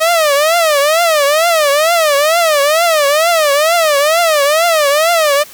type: tone with vibrato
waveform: sawtooth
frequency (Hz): 622.3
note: D#5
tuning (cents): 0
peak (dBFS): -5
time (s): 0-5.44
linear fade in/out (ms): 20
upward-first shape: triangle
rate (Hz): 2.2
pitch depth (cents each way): 210
effects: white hiss -36 dBFS RMS until 5.53 s